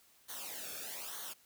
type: noise with flanger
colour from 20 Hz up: white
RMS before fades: -44 dBFS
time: 0.28-1.34 s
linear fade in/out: 20 ms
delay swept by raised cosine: 0.39 to 1.02 ms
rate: 1.1 Hz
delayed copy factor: -0.75
effects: white hiss -66 dBFS RMS until 1.45 s